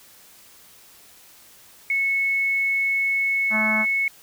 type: tone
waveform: sine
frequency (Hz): 2200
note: C#7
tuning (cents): -14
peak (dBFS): -19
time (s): 1.9-4.08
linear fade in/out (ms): 2
type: harmonic tone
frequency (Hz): 216.1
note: A3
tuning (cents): -31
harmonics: 1 / 3 / 4 / 5 / 6 / 7 / 8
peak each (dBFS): -26 / -31 / -32 / -33 / -34 / -34 / -35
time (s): 3.5-3.86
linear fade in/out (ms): 50
effects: white hiss -50 dBFS RMS until 4.22 s